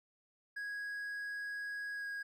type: tone with pitch glide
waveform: triangle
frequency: 1656 to 1641.7 Hz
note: G#6 to G#6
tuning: -5 to -20 cents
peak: -37 dBFS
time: 0.56-2.23 s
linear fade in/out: 10 ms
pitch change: -15 cents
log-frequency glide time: 1.95-2.06 s
effects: none